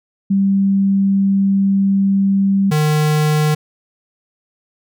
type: tone pair in turn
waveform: sine / square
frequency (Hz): 196 / 152.26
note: G3 / D#3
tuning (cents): 0 / -37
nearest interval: major third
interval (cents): 437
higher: first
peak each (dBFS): -11 / -13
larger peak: first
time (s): 0.3-2.71 / 2.71-3.55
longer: first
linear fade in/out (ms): 10
effects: none